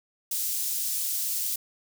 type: high-pass noise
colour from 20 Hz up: white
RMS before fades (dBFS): -29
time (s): 0.31-1.56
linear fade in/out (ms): 5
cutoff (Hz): 5500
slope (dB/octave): 12
effects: none